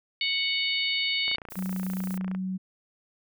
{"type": "harmonic tone", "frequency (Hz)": 740, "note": "F#5", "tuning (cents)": 0, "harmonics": [3, 4, 5, 6], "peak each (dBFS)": [-29, -30, -31, -32], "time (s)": [0.21, 1.36], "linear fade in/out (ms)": 2}
{"type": "click train", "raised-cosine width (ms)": 0.5, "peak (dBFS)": -25, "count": 32, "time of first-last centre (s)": [1.28, 2.349], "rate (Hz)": 29}
{"type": "noise with tremolo", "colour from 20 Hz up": "violet", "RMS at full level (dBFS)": -42, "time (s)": [1.5, 2.18], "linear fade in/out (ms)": 10, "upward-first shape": "square", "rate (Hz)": 15, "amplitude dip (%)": 30}
{"type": "tone", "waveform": "sine", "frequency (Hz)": 187.4, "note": "F#3", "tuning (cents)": 22, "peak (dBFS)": -28, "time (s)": [1.56, 2.58], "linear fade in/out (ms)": 20}
{"effects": []}